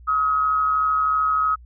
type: tone with amplitude modulation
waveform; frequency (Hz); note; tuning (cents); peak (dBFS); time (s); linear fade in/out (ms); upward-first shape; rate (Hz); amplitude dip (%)
sine; 1272; D#6; +38; -15; 0.07-1.56; 20; sine; 143; 45
effects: added 60 Hz sine -42 dBFS peak until 1.65 s